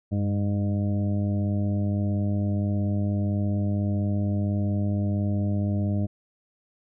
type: harmonic tone with a mistuned harmonic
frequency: 101.6 Hz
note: G#2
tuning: 38 cents flat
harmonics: 1 / 2 / 3 / 4 / 5 / 6 / 7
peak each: -24 / -27 / -34 / -45 / -47 / -38 / -48 dBFS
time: 0.11-6.07 s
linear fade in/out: 20 ms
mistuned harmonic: 1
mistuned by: -47 cents
effects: none